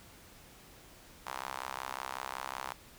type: tone with high-pass filter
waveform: sawtooth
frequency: 65.41 Hz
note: C2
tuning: in tune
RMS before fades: -41 dBFS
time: 1.26-2.73 s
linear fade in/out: 10 ms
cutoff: 950 Hz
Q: 2.6
effects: pink hiss -56 dBFS RMS until 2.98 s